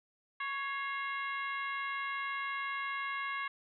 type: harmonic tone with a mistuned harmonic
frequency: 554.4 Hz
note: C#5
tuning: in tune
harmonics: 2 / 3 / 4 / 5 / 6 / 7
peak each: -38 / -40 / -40 / -47 / -52 / -55 dBFS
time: 0.4-3.48 s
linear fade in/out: 5 ms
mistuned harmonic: 4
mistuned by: -57 cents
effects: none